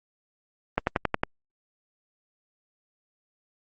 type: click train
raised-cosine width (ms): 0.5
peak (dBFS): -7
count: 6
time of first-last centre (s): 0.78-1.235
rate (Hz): 11
effects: Opus 24 kbps